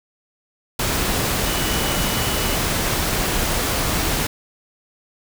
sine tone in noise, 2955 Hz, F#7, 3 cents flat, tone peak -31 dBFS, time 1.46-2.56 s, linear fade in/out 5 ms, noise pink, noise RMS -21 dBFS, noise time 0.79-4.27 s, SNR -13 dB, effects none

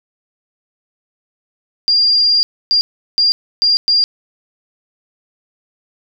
sine tone bursts at uneven times, 4794 Hz, D8, 35 cents sharp, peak -9 dBFS, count 5, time 1.88-2.43 / 2.71-2.81 / 3.18-3.32 / 3.62-3.77 / 3.88-4.04 s, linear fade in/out 0 ms, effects none

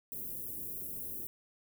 white band-stop noise, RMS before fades -41 dBFS, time 0.12-1.27 s, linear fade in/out 0 ms, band 420 to 12000 Hz, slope 24 dB/octave, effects none

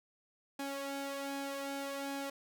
sawtooth tone with flanger, 277.2 Hz, C#4, in tune, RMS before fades -40 dBFS, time 0.59-2.3 s, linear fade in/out 5 ms, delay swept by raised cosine 1.2 to 2.3 ms, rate 1.3 Hz, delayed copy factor +0.65, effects none

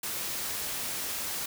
white noise, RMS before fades -34 dBFS, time 0.03-1.46 s, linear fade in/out 5 ms, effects none

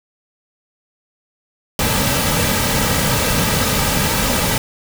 pink noise with comb filter, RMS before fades -17 dBFS, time 1.79-4.58 s, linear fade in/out 2 ms, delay 2.8 ms, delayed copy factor -0.55, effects none

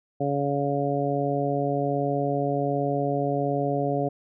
harmonic tone, 141.3 Hz, C#3, 34 cents sharp, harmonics 1 / 2 / 3 / 4 / 5, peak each -29 / -29 / -29 / -29 / -29 dBFS, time 0.2-4.09 s, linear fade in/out 10 ms, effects none

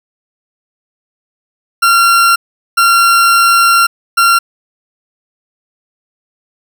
40% pulse tone bursts at uneven times, 1374 Hz, F6, 29 cents flat, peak -5 dBFS, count 3, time 1.82-2.36 / 2.77-3.87 / 4.17-4.39 s, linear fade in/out 10 ms, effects none

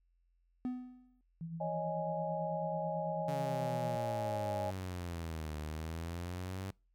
triangle tone with exponential decay, 250.8 Hz, B3, 27 cents sharp, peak -30 dBFS, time 0.65-1.21 s, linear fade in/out 1 ms, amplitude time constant 120 ms
sine tone with tremolo, 165.1 Hz, E3, 3 cents sharp, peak -38 dBFS, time 1.41-3.96 s, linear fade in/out 0 ms, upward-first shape sine, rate 9.1 Hz, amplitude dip 50%
sine chord, C# suspended second, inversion none, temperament equal, 554.4 / 622.3 / 830.6 Hz, C#5 / D#5 / G#5, 0 / 0 / 0 cents, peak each -41 / -38 / -39 dBFS, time 1.6-4.71 s, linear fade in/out 10 ms
sawtooth exponential two-way sweep, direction down then up, 142.3 to 75.4 to 97.2 Hz, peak -35 dBFS, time 3.28-6.71 s, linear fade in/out 5 ms, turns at 5.58 s
effects noise-tail reverb RT60 0.3 s tail -26 dB re dry + added 43 Hz sine -70 dBFS peak until 6.94 s

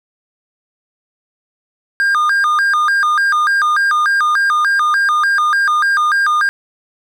triangle tone with vibrato, 1396.9 Hz, F6, in tune, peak -9 dBFS, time 2-6.49 s, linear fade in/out 0 ms, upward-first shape square, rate 3.4 Hz, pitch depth 240 cents each way, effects none

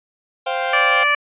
sawtooth chord, C suspended fourth, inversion none, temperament equal, 523.3 / 698.5 / 784 Hz, C5 / F5 / G5, 0 / 0 / 0 cents, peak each -20 dBFS, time 0.46-1.04 s, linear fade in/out 10 ms
harmonic tone, 583 Hz, D5, 13 cents flat, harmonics 1 / 2 / 3 / 4 / 5, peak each -27 / -19 / -19 / -18 / -26 dBFS, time 0.73-1.15 s, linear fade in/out 5 ms
effects resampled to 8000 Hz

